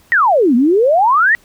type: exponential two-way sweep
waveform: sine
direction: down then up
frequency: 1952 to 228 to 1952 Hz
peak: -8 dBFS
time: 0.12-1.35 s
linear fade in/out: 0 ms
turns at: 0.55 s
effects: pink hiss -50 dBFS RMS until 1.44 s